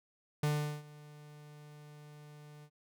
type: tone with ADSR envelope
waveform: 45% pulse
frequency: 148.8 Hz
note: D3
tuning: 23 cents sharp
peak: -28 dBFS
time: 0.43-2.7 s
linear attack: 4 ms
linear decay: 390 ms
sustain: -23 dB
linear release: 67 ms
effects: none